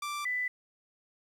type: tone pair in turn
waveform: sawtooth / sine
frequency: 1174.7 / 1992.2 Hz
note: D6 / B6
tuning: 0 / +15 cents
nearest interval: major sixth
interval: 915 cents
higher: second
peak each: -30 / -29 dBFS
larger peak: second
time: 0.02-0.25 / 0.25-0.48 s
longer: neither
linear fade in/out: 5 ms
effects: low-pass 12000 Hz 12 dB/octave + 10-bit